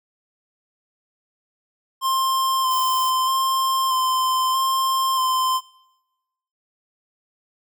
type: tone with vibrato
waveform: square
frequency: 1046.5 Hz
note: C6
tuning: in tune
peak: -19 dBFS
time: 2.01-5.61 s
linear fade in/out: 50 ms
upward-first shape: square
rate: 0.79 Hz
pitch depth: 16 cents each way
type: noise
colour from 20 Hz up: violet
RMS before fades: -33 dBFS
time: 2.71-3.1 s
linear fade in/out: 0 ms
effects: noise-tail reverb RT60 1.0 s tail -22 dB re dry